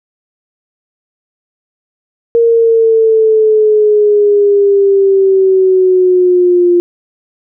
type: exponential sweep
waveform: sine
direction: down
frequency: 466.2 to 349.2 Hz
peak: -5 dBFS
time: 2.35-6.8 s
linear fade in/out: 0 ms
effects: none